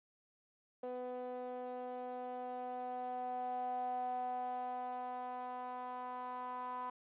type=tone with band-pass filter sweep; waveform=sawtooth; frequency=250 Hz; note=B3; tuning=21 cents sharp; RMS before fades=-42 dBFS; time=0.83-6.9 s; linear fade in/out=5 ms; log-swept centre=580 to 960 Hz; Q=7.8; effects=resampled to 8000 Hz + 12-bit